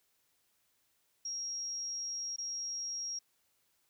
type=tone with dropouts; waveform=sine; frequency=5610 Hz; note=F8; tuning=7 cents sharp; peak=-36 dBFS; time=1.25-3.19 s; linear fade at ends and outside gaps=5 ms; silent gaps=2.362-2.383 s; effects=white hiss -75 dBFS RMS until 3.89 s